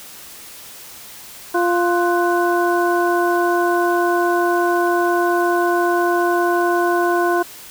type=harmonic tone with a mistuned harmonic; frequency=349.2 Hz; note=F4; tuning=in tune; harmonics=1 / 2 / 3 / 4; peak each=-17 / -20 / -22 / -23 dBFS; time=1.54-7.43 s; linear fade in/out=10 ms; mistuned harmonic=4; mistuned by=+110 cents; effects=white hiss -38 dBFS RMS until 7.7 s